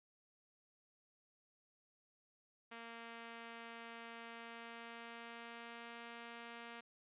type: tone with pitch glide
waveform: 5% pulse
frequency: 231.3 to 234 Hz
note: A#3 to A#3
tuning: -13 to +7 cents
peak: -38 dBFS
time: 2.71-6.81 s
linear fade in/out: 10 ms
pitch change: +20 cents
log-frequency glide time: 4.26-5.98 s
effects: resampled to 8000 Hz